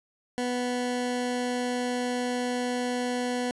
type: tone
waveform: 20% pulse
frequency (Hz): 246.9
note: B3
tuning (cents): 0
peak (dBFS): -22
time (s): 0.38-3.51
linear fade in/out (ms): 0
effects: resampled to 24000 Hz + 10-bit